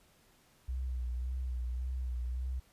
sine tone with vibrato, 62.4 Hz, B1, 19 cents sharp, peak -33 dBFS, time 0.68-2.6 s, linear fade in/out 10 ms, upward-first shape sine, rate 1.8 Hz, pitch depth 48 cents each way, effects pink hiss -66 dBFS RMS until 2.72 s + resampled to 32000 Hz

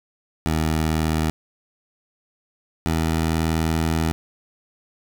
15% pulse tone pair in turn, 79 / 80.75 Hz, D#2 / E2, +27 / -35 cents, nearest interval unison, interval 38 cents, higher second, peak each -13 dBFS, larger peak neither, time 0.46-1.3 / 2.86-4.12 s, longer second, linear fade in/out 0 ms, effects none

